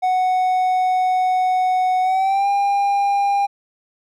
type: tone with pitch glide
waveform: triangle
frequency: 740 to 802.3 Hz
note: F#5 to G5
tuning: 0 to +40 cents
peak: -13 dBFS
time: 0.02-3.47 s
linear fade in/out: 20 ms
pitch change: +140 cents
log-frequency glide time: 2.02-2.48 s
effects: none